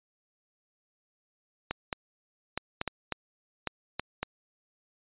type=clicks; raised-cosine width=0.3 ms; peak=-14 dBFS; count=9; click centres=1.71 / 1.928 / 2.576 / 2.814 / 2.877 / 3.123 / 3.673 / 3.996 / 4.23 s; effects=resampled to 8000 Hz